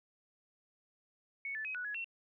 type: tone with pitch steps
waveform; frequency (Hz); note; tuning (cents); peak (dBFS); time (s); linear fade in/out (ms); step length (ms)
sine; 2216 / 1750 / 2534 / 1474 / 1680 / 2715; C#7 / A6 / D#7 / F#6 / G#6 / F7; -1 / -10 / +31 / -7 / +19 / -50; -37; 1.45-2.044; 2; 99
effects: none